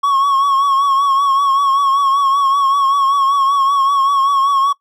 triangle tone with vibrato, 1104 Hz, C#6, 7 cents flat, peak -9 dBFS, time 0.03-4.73 s, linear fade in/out 10 ms, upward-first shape triangle, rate 5.2 Hz, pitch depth 58 cents each way, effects noise-tail reverb RT60 0.1 s tail -20 dB re dry

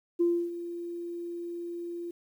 sine tone with ADSR envelope, 344.4 Hz, F4, 24 cents flat, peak -20 dBFS, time 0.19-2.11 s, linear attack 19 ms, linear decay 290 ms, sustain -14 dB, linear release 6 ms, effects tanh soft clip ceiling -16 dBFS + 10-bit

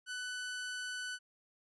sawtooth tone, 1495 Hz, F#6, 17 cents sharp, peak -35 dBFS, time 0.06-1.19 s, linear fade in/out 50 ms, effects resampled to 24000 Hz

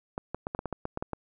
clicks, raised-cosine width 1 ms, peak -18 dBFS, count 11, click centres 0.179 / 0.346 / 0.469 / 0.549 / 0.591 / 0.657 / 0.727 / 0.854 / 0.974 / 1.025 / 1.133 s, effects none

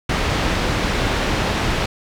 pink low-pass noise, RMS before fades -20 dBFS, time 0.09-1.86 s, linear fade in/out 5 ms, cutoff 4000 Hz, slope 12 dB/octave, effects none

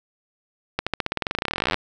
accelerating click train, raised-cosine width 0.3 ms, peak -6 dBFS, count 30, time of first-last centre 0.79-1.743 s, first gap 76 ms, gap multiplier 0.93, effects none

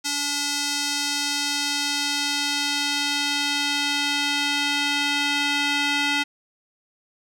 square tone with band-pass filter sweep, 287.3 Hz, D4, 38 cents flat, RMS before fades -24 dBFS, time 0.04-6.24 s, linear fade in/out 20 ms, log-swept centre 5700 to 2800 Hz, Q 1.3, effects none

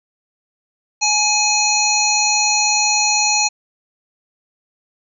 harmonic tone, 842 Hz, G#5, 24 cents sharp, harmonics 1 / 3 / 5 / 7 / 8, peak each -20 / -20 / -20 / -20 / -20 dBFS, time 1.01-3.49 s, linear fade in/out 20 ms, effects none

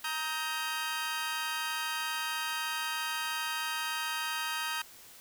20% pulse chord, Eb major, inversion second, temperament equal with one note detuned, 932.3 / 1264.1 / 1568 Hz, Bb5 / Eb6 / G6, 0 / +27 / 0 cents, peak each -32 dBFS, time 0.04-4.82 s, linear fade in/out 5 ms, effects white hiss -53 dBFS RMS until 5.2 s

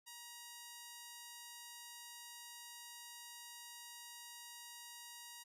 5% pulse tone, 950 Hz, A#5, 33 cents sharp, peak -39 dBFS, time 0.06-5.44 s, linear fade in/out 20 ms, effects none

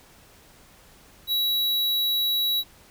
square tone, 3900 Hz, B7, 23 cents flat, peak -22 dBFS, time 1.27-2.64 s, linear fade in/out 50 ms, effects pink hiss -53 dBFS RMS until 2.9 s

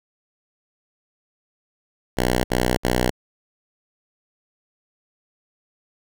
5% pulse tone bursts, 61.74 Hz, B1, in tune, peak -7 dBFS, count 3, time 2.17-3.104 s, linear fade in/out 10 ms, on 270 ms, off 62 ms, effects none

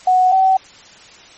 sine tone pair in turn, 739 / 761.1 Hz, F#5 / F#5, -2 / +49 cents, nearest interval minor second, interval 51 cents, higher second, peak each -9 / -9 dBFS, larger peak neither, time 0.07-0.32 / 0.32-0.57 s, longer neither, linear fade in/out 5 ms, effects white hiss -42 dBFS RMS until 1.37 s + MP3 32 kbps

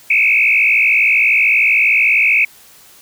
sine tone with frequency modulation, 2400 Hz, D7, 37 cents sharp, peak -9 dBFS, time 0.1-2.45 s, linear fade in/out 5 ms, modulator 56.5 Hz, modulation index 3.7, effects white hiss -44 dBFS RMS until 3.01 s

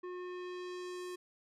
square tone with low-pass filter sweep, 360.7 Hz, F#4, 44 cents flat, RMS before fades -43 dBFS, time 0.03-1.16 s, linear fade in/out 10 ms, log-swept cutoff 1500 to 12000 Hz, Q 0.96, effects none

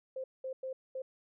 sine tone bursts at uneven times, 523.3 Hz, C5, in tune, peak -36 dBFS, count 4, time 0.16-0.24 / 0.44-0.53 / 0.63-0.73 / 0.95-1.02 s, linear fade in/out 5 ms, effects none

